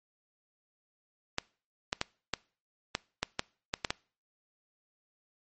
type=clicks; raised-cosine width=0.2 ms; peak=-11 dBFS; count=10; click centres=1.384 / 1.929 / 2.014 / 2.337 / 2.951 / 3.23 / 3.394 / 3.739 / 3.848 / 3.905 s; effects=noise-tail reverb RT60 0.4 s tail -24 dB re dry + MP3 32 kbps